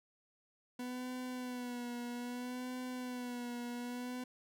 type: tone with vibrato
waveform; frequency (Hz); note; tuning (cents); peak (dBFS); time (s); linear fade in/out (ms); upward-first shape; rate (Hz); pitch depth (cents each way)
40% pulse; 246.9; B3; 0; -39; 0.79-4.24; 5; sine; 0.62; 42
effects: none